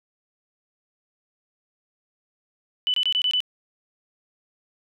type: tone bursts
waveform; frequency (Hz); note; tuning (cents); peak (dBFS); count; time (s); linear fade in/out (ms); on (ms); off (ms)
sine; 2989; F#7; +17; -19; 6; 2.87-3.404; 0; 69; 24
effects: none